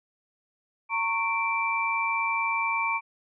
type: tone cluster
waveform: sine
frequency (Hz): 914 / 1103 / 2342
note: A#5 / C#6 / D7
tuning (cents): -34 / -9 / -5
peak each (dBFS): -29 / -30 / -27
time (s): 0.89-3.01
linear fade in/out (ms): 50
effects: none